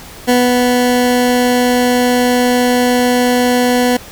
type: tone with ADSR envelope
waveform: 20% pulse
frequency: 246.9 Hz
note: B3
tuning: in tune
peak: -3 dBFS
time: 0.27-3.97 s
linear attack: 23 ms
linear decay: 200 ms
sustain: -2 dB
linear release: 6 ms
effects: pink hiss -34 dBFS RMS until 4.11 s